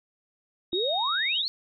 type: tone with vibrato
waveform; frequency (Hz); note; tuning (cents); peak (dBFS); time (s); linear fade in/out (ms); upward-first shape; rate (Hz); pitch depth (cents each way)
sine; 3740; A#7; +5; -27; 0.72-1.43; 20; triangle; 3.3; 11
type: exponential sweep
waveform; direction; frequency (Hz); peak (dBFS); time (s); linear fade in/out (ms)
sine; up; 332.5 to 4500; -26; 0.73-1.48; 0
effects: none